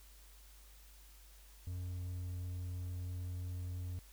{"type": "tone", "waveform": "triangle", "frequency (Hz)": 89.7, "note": "F2", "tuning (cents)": 47, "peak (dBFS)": -37, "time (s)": [1.67, 3.99], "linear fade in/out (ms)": 0, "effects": ["added 50 Hz sine -57 dBFS peak until 4.12 s", "white hiss -63 dBFS RMS until 4.12 s"]}